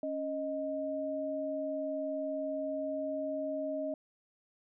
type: tone pair together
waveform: sine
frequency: 277.2 / 622.3 Hz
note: C#4 / D#5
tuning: 0 / 0 cents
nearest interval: octave + major second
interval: 1400 cents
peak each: -38 / -34 dBFS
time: 0.03-3.94 s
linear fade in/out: 2 ms
effects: none